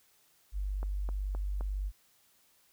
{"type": "tone", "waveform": "sine", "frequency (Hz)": 49, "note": "G1", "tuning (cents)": 0, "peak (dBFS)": -31, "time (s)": [0.52, 1.92], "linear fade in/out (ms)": 50}
{"type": "click train", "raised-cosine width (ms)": 1, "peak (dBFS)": -29, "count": 4, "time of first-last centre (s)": [0.83, 1.609], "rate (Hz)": 3.85}
{"effects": ["white hiss -67 dBFS RMS until 2.72 s"]}